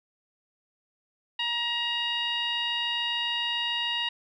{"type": "tone with low-pass filter", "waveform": "15% pulse", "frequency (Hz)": 947, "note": "A#5", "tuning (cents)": 27, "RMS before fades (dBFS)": -29, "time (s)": [1.39, 4.09], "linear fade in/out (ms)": 5, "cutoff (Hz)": 3300, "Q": 7.5, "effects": []}